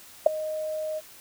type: tone with ADSR envelope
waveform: sine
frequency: 621 Hz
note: D#5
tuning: 3 cents flat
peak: -8 dBFS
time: 0.26-1.01 s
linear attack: 5 ms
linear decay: 8 ms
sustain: -20 dB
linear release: 34 ms
effects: white hiss -49 dBFS RMS until 1.2 s

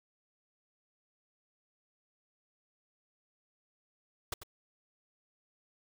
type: noise with echo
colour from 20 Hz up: pink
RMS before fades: -35 dBFS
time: 4.32-4.34 s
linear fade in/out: 5 ms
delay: 94 ms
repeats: 1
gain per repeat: -11 dB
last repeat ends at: 4.434 s
effects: none

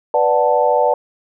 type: chord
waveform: sine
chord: B minor seventh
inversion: none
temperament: equal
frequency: 493.9 / 587.3 / 740 / 880 Hz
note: B4 / D5 / F#5 / A5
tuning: 0 / 0 / 0 / 0 cents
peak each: -17 / -16 / -19 / -17 dBFS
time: 0.14-0.94 s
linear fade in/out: 2 ms
effects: none

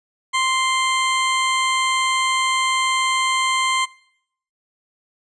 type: tone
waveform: 20% pulse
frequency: 1046.5 Hz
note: C6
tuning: in tune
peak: -12 dBFS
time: 0.33-3.86 s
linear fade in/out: 20 ms
effects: noise-tail reverb RT60 0.7 s tail -22 dB re dry + resampled to 22050 Hz

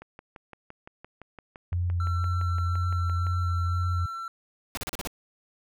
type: click train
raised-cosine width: 0.5 ms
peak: -28 dBFS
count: 20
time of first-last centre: 0.02-3.268 s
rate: 5.85 Hz
type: tone with vibrato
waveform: sine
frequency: 87.31 Hz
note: F2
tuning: in tune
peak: -24 dBFS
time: 1.72-4.06 s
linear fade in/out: 5 ms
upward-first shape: sine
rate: 2 Hz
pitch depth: 25 cents each way
type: tone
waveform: triangle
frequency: 1347 Hz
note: E6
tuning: 37 cents sharp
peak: -31 dBFS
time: 2-4.28 s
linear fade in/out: 2 ms
type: noise bursts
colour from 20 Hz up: pink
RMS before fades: -33 dBFS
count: 6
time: 4.75-5.073 s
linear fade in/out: 0 ms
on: 23 ms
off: 37 ms
effects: none

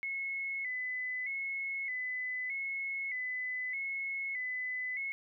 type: tone with vibrato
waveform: sine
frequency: 2093 Hz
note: C7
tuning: in tune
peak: -34 dBFS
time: 0.03-5.12 s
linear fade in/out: 0 ms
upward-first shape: square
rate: 0.81 Hz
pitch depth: 72 cents each way
effects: none

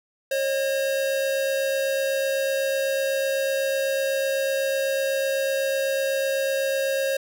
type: tone pair together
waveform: square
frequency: 541 / 609 Hz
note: C#5 / D#5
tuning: -42 / -37 cents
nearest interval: major second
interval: 205 cents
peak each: -23 / -33 dBFS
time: 0.31-7.17 s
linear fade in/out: 5 ms
effects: none

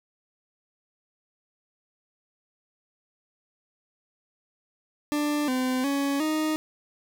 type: tone with pitch steps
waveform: 40% pulse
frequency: 295.5 / 256.1 / 279.5 / 310.6 Hz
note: D4 / C4 / C#4 / D#4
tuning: +11 / -37 / +14 / -3 cents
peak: -23 dBFS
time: 5.12-6.56 s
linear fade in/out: 0 ms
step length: 360 ms
effects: none

